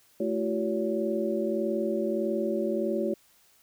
sine tone cluster, 218.2 / 341 / 382.6 / 565 Hz, A3 / F4 / G4 / C#5, -14 / -41 / -42 / +33 cents, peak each -31 dBFS, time 0.2-3.14 s, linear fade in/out 5 ms, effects white hiss -62 dBFS RMS until 3.62 s

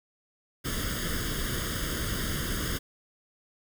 pink noise with comb filter, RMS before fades -31 dBFS, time 0.64-2.79 s, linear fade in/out 20 ms, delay 0.6 ms, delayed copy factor +0.9, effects none

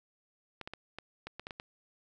clicks, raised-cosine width 0.3 ms, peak -25 dBFS, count 9, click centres 0.613 / 0.675 / 0.736 / 0.986 / 1.27 / 1.396 / 1.469 / 1.508 / 1.599 s, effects none

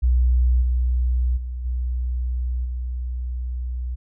sine tone with level steps, 61.74 Hz, B1, in tune, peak -14 / -17 / -26 / -21 / -24 dBFS, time 0.02-3.96 s, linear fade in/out 20 ms, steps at 0.61 / 1.36 / 1.64 / 2.64 s, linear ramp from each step 20 ms, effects none

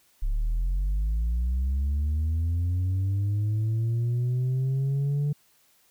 sine linear sweep, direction up, 33.78 to 146.83 Hz, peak -20 dBFS, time 0.22-5.33 s, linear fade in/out 10 ms, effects tanh soft clip ceiling -22 dBFS + white hiss -63 dBFS RMS until 5.9 s

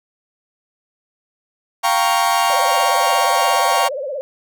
40% pulse chord, G half-diminished seventh, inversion third, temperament equal, 698.5 / 784 / 932.3 / 1108.7 Hz, F5 / G5 / Bb5 / Db6, 0 / 0 / 0 / 0 cents, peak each -19 dBFS, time 1.83-3.89 s, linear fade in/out 20 ms
sine tone with vibrato, 554.4 Hz, C#5, in tune, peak -22 dBFS, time 2.5-4.21 s, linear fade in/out 0 ms, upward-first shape triangle, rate 17 Hz, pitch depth 180 cents each way
effects none

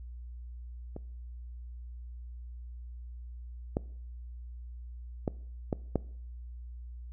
clicks, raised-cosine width 2 ms, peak -26 / -15 / -15 / -15 / -13 dBFS, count 5, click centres 0.964 / 3.769 / 5.278 / 5.728 / 5.957 s, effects noise-tail reverb RT60 0.6 s tail -22 dB re dry + added 60 Hz sine -41 dBFS peak until 7.12 s

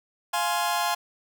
sawtooth chord, F minor, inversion none, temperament just, 698.5 / 838.1 / 1047.7 Hz, F5 / Ab5 / C6, 0 / +16 / +2 cents, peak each -24 dBFS, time 0.33-0.95 s, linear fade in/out 10 ms, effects none

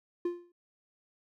triangle tone with exponential decay, 349.2 Hz, F4, in tune, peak -24 dBFS, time 0.25-0.52 s, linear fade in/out 5 ms, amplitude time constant 57 ms, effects none

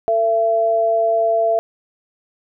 sine tone pair together, 448.9 / 672.6 Hz, A4 / E5, +35 / +35 cents, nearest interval perfect fifth, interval 700 cents, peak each -22 / -14 dBFS, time 0.08-1.59 s, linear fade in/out 0 ms, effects none

